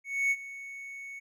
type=tone with ADSR envelope; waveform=triangle; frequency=2217 Hz; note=C#7; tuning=in tune; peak=-21 dBFS; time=0.04-1.2 s; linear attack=270 ms; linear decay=46 ms; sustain=-17 dB; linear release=17 ms; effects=none